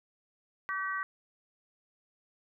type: harmonic tone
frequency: 383.3 Hz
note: G4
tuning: 39 cents flat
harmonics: 3 / 4 / 5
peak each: -35 / -36 / -37 dBFS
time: 0.69-1.03 s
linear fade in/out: 0 ms
effects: none